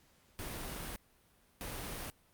pink noise bursts at uneven times, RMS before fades -42 dBFS, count 2, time 0.39-0.96 / 1.61-2.1 s, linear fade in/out 0 ms, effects pink hiss -68 dBFS RMS until 2.33 s + Opus 48 kbps

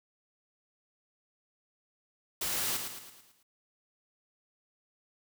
white noise with echo, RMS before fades -33 dBFS, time 2.41-2.77 s, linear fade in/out 5 ms, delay 110 ms, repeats 6, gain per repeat -6 dB, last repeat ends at 3.43 s, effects none

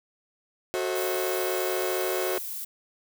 40% pulse chord, F# diminished seventh, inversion none, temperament just, 370 / 444 / 532.8 / 639.4 Hz, F#4 / A4 / C5 / Eb5, 0 / +16 / +31 / +47 cents, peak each -28 / -34 / -32 / -34 dBFS, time 0.74-2.38 s, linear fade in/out 0 ms
violet noise, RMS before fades -35 dBFS, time 0.95-2.65 s, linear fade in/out 10 ms
effects none

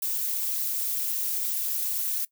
violet noise with amplitude modulation, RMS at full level -25 dBFS, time 0.02-2.25 s, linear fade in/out 5 ms, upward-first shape sine, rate 235 Hz, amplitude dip 75%, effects noise-tail reverb RT60 0.1 s tail -21 dB re dry

